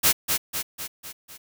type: noise with echo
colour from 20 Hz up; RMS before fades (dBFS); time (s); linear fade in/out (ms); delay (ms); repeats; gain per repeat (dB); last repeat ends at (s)
white; -18; 0.03-0.13; 20; 250; 5; -5; 1.38
effects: none